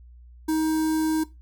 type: tone with notch filter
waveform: square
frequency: 315.2 Hz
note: D#4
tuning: 23 cents sharp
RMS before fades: -23 dBFS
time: 0.48-1.24 s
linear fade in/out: 10 ms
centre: 2600 Hz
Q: 0.59
effects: noise-tail reverb RT60 0.2 s tail -17 dB re dry + added 60 Hz sine -45 dBFS peak until 1.41 s